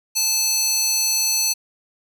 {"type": "tone with high-pass filter", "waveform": "square", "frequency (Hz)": 871, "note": "A5", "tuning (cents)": -18, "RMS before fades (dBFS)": -20, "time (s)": [0.15, 1.54], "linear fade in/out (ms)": 20, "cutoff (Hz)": 5200, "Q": 1.9, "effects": []}